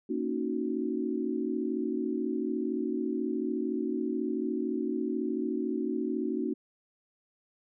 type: chord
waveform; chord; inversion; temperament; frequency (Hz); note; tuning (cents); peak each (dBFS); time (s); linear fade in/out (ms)
sine; D# minor seventh; second; equal; 233.1 / 277.2 / 311.1 / 370; A#3 / C#4 / D#4 / F#4; 0 / 0 / 0 / 0; -34; 0.09-6.54; 10
effects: none